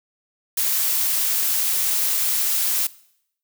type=noise; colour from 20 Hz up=blue; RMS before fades=-21 dBFS; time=0.57-2.87 s; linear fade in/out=5 ms; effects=noise-tail reverb RT60 0.7 s tail -20 dB re dry